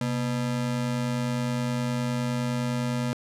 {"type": "ring-modulated tone", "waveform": "square", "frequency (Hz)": 185, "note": "F#3", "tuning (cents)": 0, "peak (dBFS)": -23, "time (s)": [0.01, 3.13], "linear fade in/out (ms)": 0, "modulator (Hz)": 54.9, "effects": ["low-pass 10000 Hz 12 dB/octave"]}